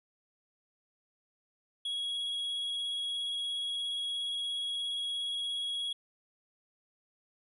triangle tone with vibrato, 3322 Hz, G#7, in tune, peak -31 dBFS, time 1.85-5.93 s, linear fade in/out 5 ms, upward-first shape sine, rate 17 Hz, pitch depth 11 cents each way, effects resampled to 32000 Hz

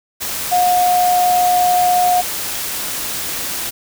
sine tone in noise, 720 Hz, F#5, 47 cents flat, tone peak -11 dBFS, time 0.51-2.22 s, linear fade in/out 20 ms, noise white, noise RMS -23 dBFS, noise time 0.2-3.71 s, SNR +9 dB, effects none

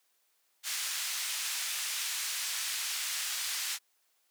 white band-pass noise, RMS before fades -35 dBFS, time 0.63-3.79 s, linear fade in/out 50 ms, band 1600 to 8400 Hz, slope 12 dB/octave, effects white hiss -73 dBFS RMS until 4.3 s + high-pass 400 Hz 12 dB/octave

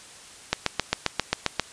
click train, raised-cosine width 0.2 ms, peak -3 dBFS, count 9, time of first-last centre 0.53-1.597 s, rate 7.5 Hz, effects white hiss -46 dBFS RMS until 1.72 s + resampled to 22050 Hz

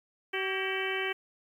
harmonic tone with a mistuned harmonic, 381.8 Hz, G4, 46 cents flat, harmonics 1 / 2 / 3 / 4 / 5 / 6 / 7 / 8, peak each -34 / -41 / -42 / -38 / -37 / -36 / -40 / -39 dBFS, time 0.33-1.13 s, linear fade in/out 10 ms, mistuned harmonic 4, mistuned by +70 cents, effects 10-bit

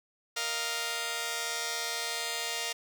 5% pulse chord, Bb suspended fourth, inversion none, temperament just, 466.2 / 621.6 / 699.2 Hz, Bb4 / Eb5 / F5, 0 / -2 / +2 cents, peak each -25 / -28 / -24 dBFS, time 0.36-2.73 s, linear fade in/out 10 ms, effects none

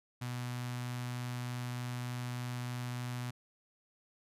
sawtooth tone with notch filter, 123.3 Hz, B2, 2 cents flat, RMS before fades -39 dBFS, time 0.21-3.31 s, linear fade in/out 10 ms, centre 440 Hz, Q 0.81, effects resampled to 32000 Hz

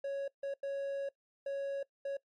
triangle tone bursts at uneven times, 554.4 Hz, C#5, in tune, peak -32 dBFS, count 5, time 0.04-0.28 / 0.43-0.54 / 0.63-1.09 / 1.46-1.83 / 2.05-2.17 s, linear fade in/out 5 ms, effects noise-tail reverb RT60 0.1 s tail -21 dB re dry + MP3 48 kbps

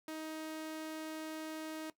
sawtooth tone, 314.4 Hz, D#4, 18 cents sharp, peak -37 dBFS, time 0.08-1.9 s, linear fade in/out 2 ms, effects noise-tail reverb RT60 0.1 s tail -17 dB re dry

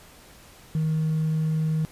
triangle tone with hard clipping, 157.4 Hz, D#3, 20 cents sharp, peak -21 dBFS, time 0.75-1.85 s, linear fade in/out 0 ms, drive 2 dB, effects pink hiss -50 dBFS RMS until 1.91 s + resampled to 32000 Hz

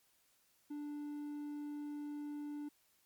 triangle tone, 293.7 Hz, D4, in tune, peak -39 dBFS, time 0.7-2.69 s, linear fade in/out 10 ms, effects white hiss -73 dBFS RMS until 3.05 s + MP3 96 kbps

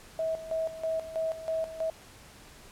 sine tone with tremolo, 645 Hz, E5, 38 cents flat, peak -27 dBFS, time 0.19-1.9 s, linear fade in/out 2 ms, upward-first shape square, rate 3.1 Hz, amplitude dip 75%, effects pink hiss -52 dBFS RMS until 2.71 s + low-pass 12000 Hz 12 dB/octave

